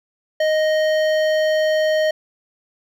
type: tone with hard clipping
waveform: triangle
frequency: 622 Hz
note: D#5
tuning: 1 cent flat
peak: -17 dBFS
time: 0.4-2.11 s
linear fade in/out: 5 ms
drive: 17 dB
effects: none